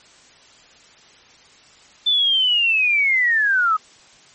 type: linear sweep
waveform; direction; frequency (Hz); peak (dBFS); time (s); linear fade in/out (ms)
sine; down; 3544 to 1244.5; -14; 2.06-3.77; 10
effects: white hiss -49 dBFS RMS until 4.34 s + MP3 32 kbps